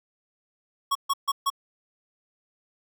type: tone bursts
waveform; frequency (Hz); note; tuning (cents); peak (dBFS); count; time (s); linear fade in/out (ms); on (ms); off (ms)
square; 1107; C#6; -3; -22; 4; 0.91-1.502; 10; 43; 140
effects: none